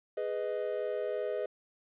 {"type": "chord", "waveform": "triangle", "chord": "G# minor", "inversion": "none", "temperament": "just", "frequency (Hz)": [415.3, 498.4, 623], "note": ["G#4", "B4", "D#5"], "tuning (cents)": [0, 16, 2], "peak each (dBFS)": -34, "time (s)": [0.17, 1.46], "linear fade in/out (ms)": 5, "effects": ["resampled to 8000 Hz", "11-bit"]}